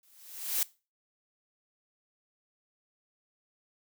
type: noise with exponential growth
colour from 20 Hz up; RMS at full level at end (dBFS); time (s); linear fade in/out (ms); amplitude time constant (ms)
blue; -26; 0.03-0.63; 2; 130
effects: noise-tail reverb RT60 0.3 s tail -20 dB re dry